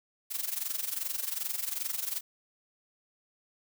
blue noise with amplitude modulation, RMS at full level -31 dBFS, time 0.3-2.21 s, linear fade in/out 20 ms, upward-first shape sine, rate 22.6 Hz, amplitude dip 80%, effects none

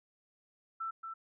sine tone with echo, 1332 Hz, E6, 18 cents sharp, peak -35 dBFS, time 0.8-0.91 s, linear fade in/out 10 ms, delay 230 ms, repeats 1, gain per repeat -5 dB, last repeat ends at 1.14 s, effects none

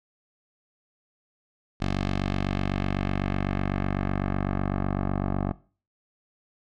10% pulse tone with low-pass filter sweep, 47.97 Hz, G1, 37 cents flat, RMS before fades -27 dBFS, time 1.8-5.53 s, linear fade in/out 20 ms, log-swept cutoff 4500 to 1000 Hz, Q 1.1, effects noise-tail reverb RT60 0.4 s tail -20 dB re dry

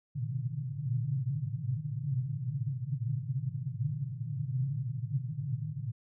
white band-pass noise, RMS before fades -34 dBFS, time 0.15-5.92 s, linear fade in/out 10 ms, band 110 to 150 Hz, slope 96 dB/octave, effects none

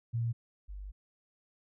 sine tone pair in turn, 116.54 / 49 Hz, A#2 / G1, 0 / 0 cents, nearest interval octave + minor third, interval 1500 cents, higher first, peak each -29 / -40 dBFS, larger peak first, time 0.13-0.33 / 0.68-0.92 s, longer second, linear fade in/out 20 ms, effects none

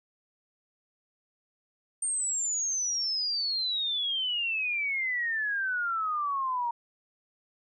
sine exponential sweep, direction down, 8830 to 932.3 Hz, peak -27 dBFS, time 2.02-6.71 s, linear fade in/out 5 ms, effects none

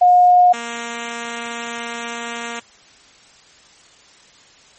sine / 5% pulse tone pair in turn, 718 / 234.5 Hz, F5 / A#3, +48 / +11 cents, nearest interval octave + perfect fifth, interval 1937 cents, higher first, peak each -7 / -14 dBFS, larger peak first, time 0.01-0.53 / 0.53-2.6 s, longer second, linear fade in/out 10 ms, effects white hiss -48 dBFS RMS until 4.78 s + MP3 32 kbps

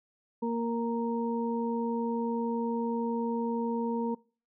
harmonic tone, 232.7 Hz, A#3, 3 cents flat, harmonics 1 / 2 / 4, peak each -30 / -33 / -36 dBFS, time 0.42-4.15 s, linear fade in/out 10 ms, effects noise-tail reverb RT60 0.4 s tail -24 dB re dry

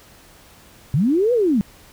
sine linear two-way sweep, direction up then down, 120.7 to 505 to 187.4 Hz, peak -14 dBFS, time 0.94-1.61 s, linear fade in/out 0 ms, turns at 1.33 s, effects pink hiss -48 dBFS RMS until 1.92 s

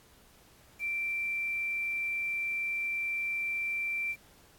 sine tone with quantisation, 2349 Hz, D7, in tune, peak -30 dBFS, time 0.79-4.16 s, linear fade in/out 50 ms, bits 9, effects pink hiss -60 dBFS RMS until 4.58 s + AAC 64 kbps

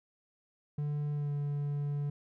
triangle tone with pitch glide, 147.1 to 144.49 Hz, D3 to D3, +3 to -28 cents, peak -29 dBFS, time 0.78-2.1 s, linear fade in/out 5 ms, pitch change -31 cents, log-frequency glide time 1.13-1.31 s, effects none

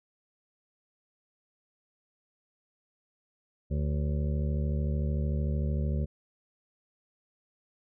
harmonic tone with a mistuned harmonic, 73.42 Hz, D2, in tune, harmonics 1 / 2 / 3 / 5 / 6 / 7 / 8, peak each -28 / -32 / -37 / -44 / -46 / -47 / -46 dBFS, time 3.7-6.06 s, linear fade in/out 20 ms, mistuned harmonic 8, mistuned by -61 cents, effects none

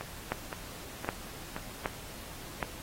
two click trains, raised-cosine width 0.5 ms, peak -15 / -21 dBFS, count 4 / 4, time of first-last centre 0.32-2.628 / 0.01-1.564 s, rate 1.3 / 1.93 Hz, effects pink hiss -46 dBFS RMS until 2.82 s + AAC 48 kbps

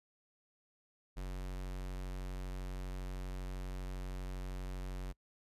square tone, 46.3 Hz, F#1, 2 cents sharp, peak -40 dBFS, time 1.16-5.13 s, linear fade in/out 20 ms, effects noise-tail reverb RT60 0.1 s tail -26 dB re dry + resampled to 32000 Hz

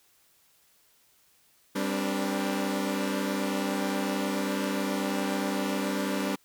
sawtooth tone cluster, 197.2 / 262.7 / 292.1 / 481.3 Hz, G3 / C4 / D4 / B4, +11 / +7 / -9 / -45 cents, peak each -27 / -30 / -28 / -34 dBFS, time 1.75-6.36 s, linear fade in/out 10 ms, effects white hiss -64 dBFS RMS until 6.44 s

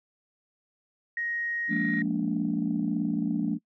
sine tone, 1877 Hz, A#6, 11 cents sharp, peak -28 dBFS, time 1.17-2.02 s, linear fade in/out 2 ms
sine chord, Bb dominant seventh, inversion second, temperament just, 174.81 / 209.8 / 233.1 / 291.4 Hz, F3 / Ab3 / Bb3 / D4, +2 / +18 / 0 / -13 cents, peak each -31 / -30 / -30 / -29 dBFS, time 1.68-3.59 s, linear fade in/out 50 ms
effects noise-tail reverb RT60 0.1 s tail -26 dB re dry + tanh soft clip ceiling -16 dBFS

